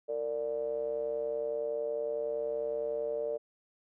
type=ring-modulated tone; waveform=triangle; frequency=65.41 Hz; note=C2; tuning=in tune; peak=-26 dBFS; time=0.08-3.38 s; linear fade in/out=20 ms; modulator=523 Hz; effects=none